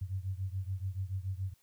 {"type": "beating tone pair", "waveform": "sine", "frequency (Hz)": [92.5, 99.5], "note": ["F#2", "G2"], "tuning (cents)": [0, 26], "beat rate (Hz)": 7, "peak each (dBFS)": [-36, -38], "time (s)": [0.01, 1.54], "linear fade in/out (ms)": 10, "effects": ["white hiss -70 dBFS RMS until 1.62 s"]}